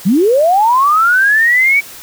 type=linear sweep; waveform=sine; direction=up; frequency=163.4 to 2287 Hz; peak=-7 dBFS; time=0.05-1.81 s; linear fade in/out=20 ms; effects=white hiss -33 dBFS RMS until 2.02 s